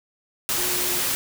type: tone in noise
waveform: sine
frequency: 358.5 Hz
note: F4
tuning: 45 cents sharp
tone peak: -33 dBFS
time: 0.58-1 s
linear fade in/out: 0 ms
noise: white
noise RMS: -24 dBFS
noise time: 0.49-1.15 s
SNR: -12 dB
effects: none